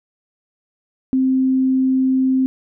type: tone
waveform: sine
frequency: 261.6 Hz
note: C4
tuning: in tune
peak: -13 dBFS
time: 1.13-2.46 s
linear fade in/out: 0 ms
effects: none